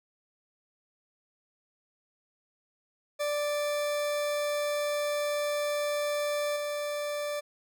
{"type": "tone with level steps", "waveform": "40% pulse", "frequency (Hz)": 587.3, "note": "D5", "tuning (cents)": 0, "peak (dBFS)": [-27, -30], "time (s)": [3.19, 7.41], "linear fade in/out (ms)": 20, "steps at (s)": 6.56, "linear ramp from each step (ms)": 5, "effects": []}